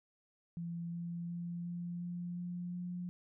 sine tone with pitch steps, 169.9 / 171.18 / 172.47 / 173.77 / 175.08 / 176.4 / 177.73 Hz, F3 / F3 / F3 / F3 / F3 / F3 / F3, -47 / -34 / -21 / -8 / +5 / +18 / +31 cents, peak -38 dBFS, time 0.57-3.09 s, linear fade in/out 0 ms, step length 360 ms, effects none

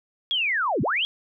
sine linear two-way sweep, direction down then up, 3371 to 102.2 to 3371 Hz, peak -21 dBFS, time 0.31-1.05 s, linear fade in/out 0 ms, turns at 0.82 s, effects none

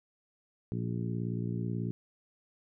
harmonic tone with a mistuned harmonic, 58.27 Hz, A#1, in tune, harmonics 2 / 3 / 4 / 5 / 6 / 7, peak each -34 / -36 / -40 / -44 / -44 / -47 dBFS, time 0.72-1.91 s, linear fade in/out 0 ms, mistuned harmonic 7, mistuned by +17 cents, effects none

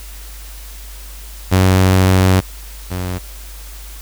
sawtooth tone pair in turn, 93.7 / 90.98 Hz, F#2 / F#2, +22 / -29 cents, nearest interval minor second, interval 51 cents, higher first, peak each -5 / -16 dBFS, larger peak first, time 1.51-2.41 / 2.9-3.19 s, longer first, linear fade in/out 20 ms, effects added 50 Hz sine -31 dBFS peak until 4.01 s + white hiss -38 dBFS RMS until 4.01 s

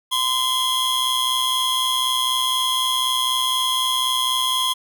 45% pulse tone cluster, 1032 / 3221 / 3345 Hz, C6 / G7 / G#7, -24 / +46 / +12 cents, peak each -23 dBFS, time 0.11-4.74 s, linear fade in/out 20 ms, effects none

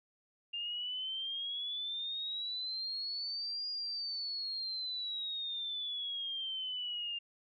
sine exponential two-way sweep, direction up then down, 2797 to 4857 to 2797 Hz, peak -36 dBFS, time 0.53-7.19 s, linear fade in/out 10 ms, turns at 3.69 s, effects none

